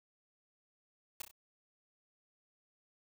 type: noise with echo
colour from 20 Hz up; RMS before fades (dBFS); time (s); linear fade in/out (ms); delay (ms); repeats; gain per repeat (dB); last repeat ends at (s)
white; -41; 1.2-1.22; 5; 31; 3; -6; 1.313
effects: none